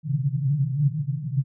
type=band-pass noise; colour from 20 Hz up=white; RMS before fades=-24 dBFS; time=0.03-1.44 s; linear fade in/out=50 ms; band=130 to 150 Hz; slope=96 dB/octave; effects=none